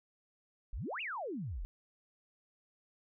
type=exponential two-way sweep; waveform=sine; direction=up then down; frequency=34.65 to 2936 to 34.65 Hz; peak=-37 dBFS; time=0.73-1.65 s; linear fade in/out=0 ms; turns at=1.01 s; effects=none